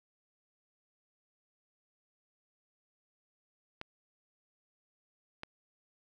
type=clicks; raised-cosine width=0.3 ms; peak=-24 dBFS; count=2; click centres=3.814 / 5.434 s; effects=none